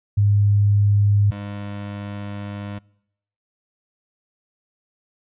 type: tone pair in turn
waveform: sine / 25% pulse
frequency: 102.2 / 101.66 Hz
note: G#2 / G#2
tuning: -27 / -37 cents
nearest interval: unison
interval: 10 cents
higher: first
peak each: -13 / -25 dBFS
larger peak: first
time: 0.17-1.31 / 1.31-2.79 s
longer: second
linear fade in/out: 10 ms
effects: noise-tail reverb RT60 0.8 s tail -25 dB re dry + resampled to 8000 Hz